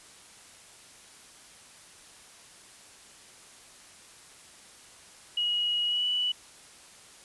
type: tone with pitch glide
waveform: sine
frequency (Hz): 2901 to 2957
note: F#7 to F#7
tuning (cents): -35 to -2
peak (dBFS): -25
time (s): 5.37-6.32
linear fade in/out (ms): 5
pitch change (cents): +33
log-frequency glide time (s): 5.87-6.05
effects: white hiss -52 dBFS RMS until 7.24 s + resampled to 24000 Hz